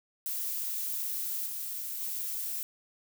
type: noise with level steps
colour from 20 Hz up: violet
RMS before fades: -34 / -37 / -35 dBFS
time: 0.26-2.63 s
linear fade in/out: 0 ms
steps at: 1.46 / 2 s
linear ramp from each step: 2 ms
effects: none